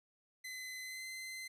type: tone with pitch glide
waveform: sawtooth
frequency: 2032 to 2060 Hz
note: B6 to C7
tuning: +49 to -28 cents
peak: -40 dBFS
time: 0.44-1.48 s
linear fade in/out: 10 ms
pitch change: +23 cents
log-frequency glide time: 0.82-1.05 s
effects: resampled to 32000 Hz